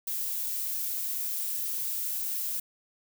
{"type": "noise", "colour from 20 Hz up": "violet", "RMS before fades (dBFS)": -32, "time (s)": [0.07, 2.6], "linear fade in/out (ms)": 5, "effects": []}